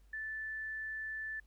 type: tone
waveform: sine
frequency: 1755 Hz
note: A6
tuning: 5 cents flat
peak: -38 dBFS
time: 0.13-1.4 s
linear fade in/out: 5 ms
effects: added 50 Hz sine -60 dBFS peak until 1.46 s + pink hiss -75 dBFS RMS until 1.46 s